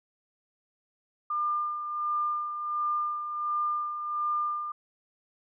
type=tone with tremolo; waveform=sine; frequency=1201 Hz; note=D6; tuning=38 cents sharp; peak=-25 dBFS; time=1.3-4.72 s; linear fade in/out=5 ms; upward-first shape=sine; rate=1.4 Hz; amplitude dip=55%; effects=none